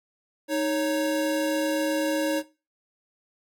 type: tone pair together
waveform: square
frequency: 311.1 / 554.4 Hz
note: D#4 / C#5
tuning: 0 / 0 cents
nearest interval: minor seventh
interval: 1000 cents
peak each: -27 dBFS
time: 0.48-2.43 s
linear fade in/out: 50 ms
effects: noise-tail reverb RT60 0.3 s tail -18 dB re dry + AAC 64 kbps